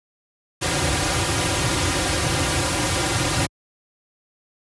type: noise with comb filter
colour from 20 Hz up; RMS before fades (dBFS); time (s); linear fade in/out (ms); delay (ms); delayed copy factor
pink; -21; 0.61-3.47; 20; 4.6; -0.95
effects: high-pass 60 Hz 12 dB/octave + resampled to 24000 Hz